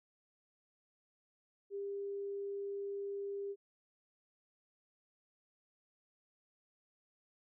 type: tone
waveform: sine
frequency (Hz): 399.7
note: G4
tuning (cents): +34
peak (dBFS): -38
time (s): 1.7-3.56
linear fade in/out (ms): 50
effects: none